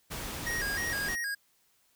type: noise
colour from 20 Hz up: pink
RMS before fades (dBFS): -38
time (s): 0.1-1.16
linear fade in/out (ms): 20
type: tone with vibrato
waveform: square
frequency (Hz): 1753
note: A6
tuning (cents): -7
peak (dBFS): -32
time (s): 0.46-1.35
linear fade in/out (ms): 10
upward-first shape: square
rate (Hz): 3.2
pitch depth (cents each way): 120
effects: white hiss -69 dBFS RMS until 1.95 s